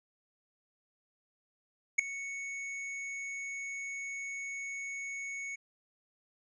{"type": "tone with ADSR envelope", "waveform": "square", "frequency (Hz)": 2217, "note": "C#7", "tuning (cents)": 0, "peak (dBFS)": -19, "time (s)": [1.98, 5.56], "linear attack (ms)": 12, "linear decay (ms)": 4, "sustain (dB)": -19, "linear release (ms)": 13, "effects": ["resampled to 16000 Hz"]}